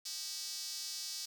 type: tone with high-pass filter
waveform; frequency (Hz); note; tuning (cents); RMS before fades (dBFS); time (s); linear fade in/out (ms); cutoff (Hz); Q
square; 174.61; F3; 0; -42; 0.05-1.26; 10; 5000; 3.2
effects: 10-bit